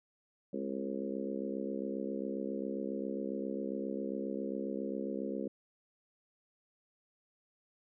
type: harmonic tone with a mistuned harmonic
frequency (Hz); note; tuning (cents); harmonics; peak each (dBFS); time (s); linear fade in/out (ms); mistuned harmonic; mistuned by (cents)
67.4; C#2; -48; 3 / 4 / 5 / 6 / 7 / 8; -40 / -41 / -42 / -43 / -43 / -44; 0.53-5.48; 5; 3; +40
effects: none